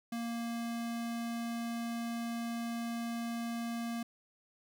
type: tone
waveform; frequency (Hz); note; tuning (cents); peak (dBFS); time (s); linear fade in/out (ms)
square; 233.1; A#3; 0; -36; 0.12-4.03; 5
effects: none